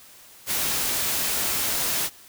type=noise; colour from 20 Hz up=white; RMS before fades=-25 dBFS; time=0.46-2.1 s; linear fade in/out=50 ms; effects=white hiss -49 dBFS RMS until 2.28 s